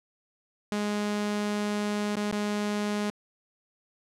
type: tone with dropouts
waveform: sawtooth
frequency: 207.7 Hz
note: G#3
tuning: in tune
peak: -23 dBFS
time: 0.72-3.1 s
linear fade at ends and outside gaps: 0 ms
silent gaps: 2.156-2.168 / 2.312-2.326 s
effects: low-pass 9000 Hz 12 dB/octave